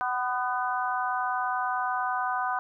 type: harmonic tone with a mistuned harmonic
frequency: 250.3 Hz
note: B3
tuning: 23 cents sharp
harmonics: 3 / 4 / 5 / 6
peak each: -30 / -31 / -32 / -33 dBFS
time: 0.01-2.59 s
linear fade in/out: 0 ms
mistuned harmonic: 5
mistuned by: -27 cents
effects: none